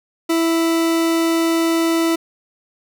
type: tone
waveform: 40% pulse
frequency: 330 Hz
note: E4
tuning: 2 cents sharp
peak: -14 dBFS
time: 0.29-2.16 s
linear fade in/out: 10 ms
effects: none